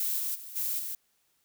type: noise with level steps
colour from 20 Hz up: violet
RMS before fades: -30 / -32 / -44 / -31 / -36 dBFS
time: 0-0.95 s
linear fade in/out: 2 ms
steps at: 0.18 / 0.34 / 0.55 / 0.78 s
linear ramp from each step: 20 ms
effects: white hiss -72 dBFS RMS until 1.44 s